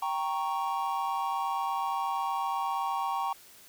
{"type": "chord", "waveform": "triangle", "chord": "G diminished", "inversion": "none", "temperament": "equal with one note detuned", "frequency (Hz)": [784, 932.3, 1105.5], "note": ["G5", "Bb5", "Db6"], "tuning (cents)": [0, 0, -5], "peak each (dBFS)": -31, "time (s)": [0.02, 3.33], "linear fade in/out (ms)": 5, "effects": ["white hiss -54 dBFS RMS until 3.68 s"]}